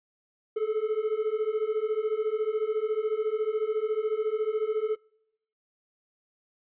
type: beating tone pair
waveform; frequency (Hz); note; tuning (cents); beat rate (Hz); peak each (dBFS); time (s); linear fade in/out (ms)
triangle; 425 / 439; G#4 / A4; +40 / -4; 14; -27 / -26; 0.56-4.96; 10
effects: noise-tail reverb RT60 0.8 s tail -26 dB re dry + resampled to 8000 Hz